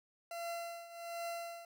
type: tone with tremolo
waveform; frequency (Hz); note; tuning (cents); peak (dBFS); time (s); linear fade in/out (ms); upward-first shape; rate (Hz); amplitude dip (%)
40% pulse; 681; F5; -44; -37; 0.31-1.65; 2; triangle; 1.3; 80
effects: none